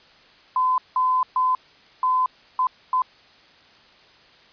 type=tone bursts at uneven times; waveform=sine; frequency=1019 Hz; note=C6; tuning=46 cents flat; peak=-17 dBFS; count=6; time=0.56-0.78 / 0.96-1.23 / 1.36-1.55 / 2.03-2.26 / 2.59-2.67 / 2.93-3.02 s; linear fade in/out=2 ms; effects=white hiss -52 dBFS RMS until 4.52 s + resampled to 11025 Hz